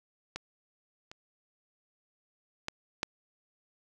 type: clicks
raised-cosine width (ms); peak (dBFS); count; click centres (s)
0.2; -19 / -28 / -16 / -12; 4; 0.36 / 1.115 / 2.684 / 3.031
effects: none